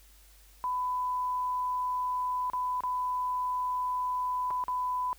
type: tone with dropouts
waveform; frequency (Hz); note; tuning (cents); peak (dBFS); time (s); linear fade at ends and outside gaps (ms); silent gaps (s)
sine; 1000; B5; +21; -28; 0.64-5.13; 0; 2.5-2.534 / 2.806-2.836 / 4.505-4.509 / 4.639-4.682
effects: added 50 Hz sine -56 dBFS peak until 5.18 s + white hiss -60 dBFS RMS until 5.18 s